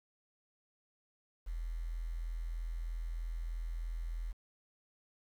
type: tone with quantisation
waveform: sine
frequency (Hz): 41.58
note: E1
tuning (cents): +16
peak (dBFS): -36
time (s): 1.46-4.33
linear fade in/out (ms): 20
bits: 10
effects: none